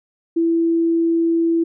sine tone, 332.5 Hz, E4, 15 cents sharp, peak -14 dBFS, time 0.36-1.64 s, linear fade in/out 10 ms, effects none

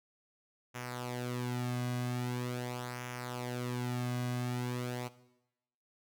sawtooth tone with flanger, 123.47 Hz, B2, in tune, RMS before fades -37 dBFS, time 0.74-5.09 s, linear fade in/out 20 ms, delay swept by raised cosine 0.23 to 2.23 ms, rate 0.43 Hz, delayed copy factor -0.65, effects noise-tail reverb RT60 0.9 s tail -17 dB re dry

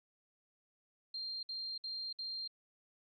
sine tone bursts, 4186 Hz, C8, in tune, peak -39 dBFS, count 4, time 1.14-2.477 s, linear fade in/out 5 ms, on 290 ms, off 59 ms, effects none

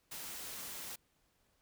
white noise, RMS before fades -45 dBFS, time 0.11-0.96 s, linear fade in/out 10 ms, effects pink hiss -75 dBFS RMS until 1.61 s

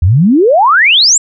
sine exponential sweep, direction up, 77.6 to 7800 Hz, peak -4 dBFS, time 0.02-1.18 s, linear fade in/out 5 ms, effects none

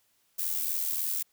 violet noise with amplitude modulation, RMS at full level -28 dBFS, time 0.38-1.23 s, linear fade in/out 10 ms, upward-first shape sine, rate 83.5 Hz, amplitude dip 60%, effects white hiss -70 dBFS RMS until 1.32 s

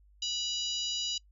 harmonic tone, 977 Hz, B5, 19 cents flat, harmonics 3 / 4 / 5 / 6 / 7, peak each -35 / -36 / -38 / -43 / -41 dBFS, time 0.22-1.18 s, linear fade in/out 5 ms, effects noise-tail reverb RT60 0.1 s tail -24 dB re dry + added 50 Hz sine -58 dBFS peak until 1.31 s

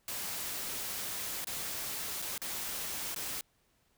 white noise with dropouts, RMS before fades -38 dBFS, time 0.08-3.41 s, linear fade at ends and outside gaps 1 ms, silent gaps 1.445-1.47 / 2.219-2.223 / 2.379-2.417 / 3.146-3.161 s, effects pink hiss -72 dBFS RMS until 3.97 s

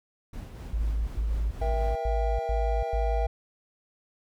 brown noise with tremolo, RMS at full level -38 dBFS, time 0.33-1.96 s, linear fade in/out 5 ms, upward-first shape sine, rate 4.1 Hz, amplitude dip 40%
sine tone bursts, 54 Hz, A1, 32 cents flat, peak -24 dBFS, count 6, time 0.73-3.27 s, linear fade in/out 5 ms, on 340 ms, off 100 ms
triangle chord, E diminished, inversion second, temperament just, 474.7 / 659.3 / 791.1 Hz, Bb4 / E5 / G5, +31 / 0 / +16 cents, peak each -32 / -31 / -31 dBFS, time 1.61-3.27 s, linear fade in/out 10 ms
effects none

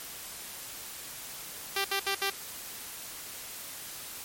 5% pulse tone bursts, 393.1 Hz, G4, 5 cents sharp, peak -16 dBFS, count 4, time 1.76-2.301 s, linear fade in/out 5 ms, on 85 ms, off 67 ms, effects white hiss -42 dBFS RMS until 4.24 s + MP3 64 kbps

